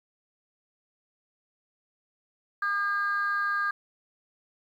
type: tone pair together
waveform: sine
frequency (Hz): 1211.1 / 1615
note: D#6 / G#6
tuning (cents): -47 / -49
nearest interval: perfect fourth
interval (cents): 498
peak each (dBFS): -27 / -26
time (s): 2.62-3.71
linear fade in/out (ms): 5
effects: tanh soft clip ceiling -20 dBFS + 10-bit